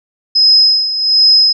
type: tone with tremolo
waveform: sine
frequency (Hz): 5090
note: D#8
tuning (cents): +39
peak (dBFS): -4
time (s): 0.35-1.53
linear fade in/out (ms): 10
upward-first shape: sine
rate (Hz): 1.3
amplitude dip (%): 70
effects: none